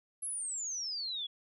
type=exponential sweep; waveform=sine; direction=down; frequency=11175 to 3322 Hz; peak=-35 dBFS; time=0.22-1.27 s; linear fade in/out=10 ms; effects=none